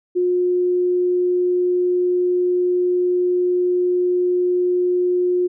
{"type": "tone", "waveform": "sine", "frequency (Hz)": 358.9, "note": "F4", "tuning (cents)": 47, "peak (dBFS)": -15, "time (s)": [0.15, 5.48], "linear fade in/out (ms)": 20, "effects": []}